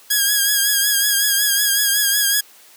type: tone with vibrato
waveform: 5% pulse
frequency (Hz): 1644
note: G#6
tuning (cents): -18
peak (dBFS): -4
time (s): 0.1-2.41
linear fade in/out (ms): 10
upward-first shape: triangle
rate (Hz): 5.4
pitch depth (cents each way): 53
effects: white hiss -47 dBFS RMS until 2.76 s + high-pass 300 Hz 12 dB/octave